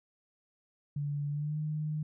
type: tone with pitch glide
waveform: sine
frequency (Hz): 144.7 to 152.86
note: D3 to D#3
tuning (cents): -25 to -30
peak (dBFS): -31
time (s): 0.96-2.03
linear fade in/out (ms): 5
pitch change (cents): +95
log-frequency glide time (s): 1.29-1.58
effects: none